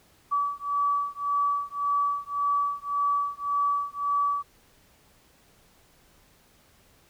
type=beating tone pair; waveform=sine; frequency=1146 / 1147.8 Hz; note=D6 / D6; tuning=-43 / -40 cents; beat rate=1.8 Hz; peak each=-27 dBFS; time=0.31-4.43 s; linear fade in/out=20 ms; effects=pink hiss -60 dBFS RMS until 7.09 s